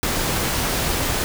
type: noise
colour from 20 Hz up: pink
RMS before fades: -22 dBFS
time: 0.03-1.24 s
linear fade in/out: 0 ms
effects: none